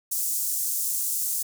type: high-pass noise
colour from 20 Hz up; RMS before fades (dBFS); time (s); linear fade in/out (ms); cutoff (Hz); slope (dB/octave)
pink; -27; 0.11-1.43; 10; 7200; 24
effects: none